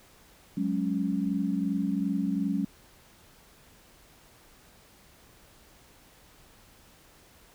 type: chord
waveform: sine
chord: F# suspended second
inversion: none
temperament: equal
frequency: 185 / 207.7 / 277.2 Hz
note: F#3 / G#3 / C#4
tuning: 0 / 0 / 0 cents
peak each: -30 dBFS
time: 0.57-2.65 s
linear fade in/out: 5 ms
effects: pink hiss -57 dBFS RMS until 7.54 s